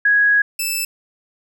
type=tone pair in turn; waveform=sine / 10% pulse; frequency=1661.2 / 2637 Hz; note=G#6 / E7; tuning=0 / 0 cents; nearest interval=minor sixth; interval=800 cents; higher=second; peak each=-11 dBFS; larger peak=neither; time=0.05-0.42 / 0.59-0.85 s; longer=first; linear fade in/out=5 ms; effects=none